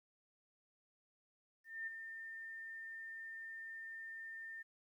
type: tone with ADSR envelope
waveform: sine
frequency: 1806 Hz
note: A6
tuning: 45 cents sharp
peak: -39 dBFS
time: 1.64-4.63 s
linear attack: 230 ms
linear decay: 15 ms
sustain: -7 dB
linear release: 15 ms
effects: 13-bit